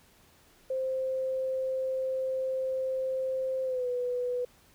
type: tone with pitch glide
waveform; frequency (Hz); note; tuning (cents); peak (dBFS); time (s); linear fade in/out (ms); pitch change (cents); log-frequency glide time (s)
sine; 523.3 to 493.9; C5 to B4; 0 to 0; -28; 0.7-4.45; 5; -100; 3.64-3.88
effects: pink hiss -61 dBFS RMS until 4.74 s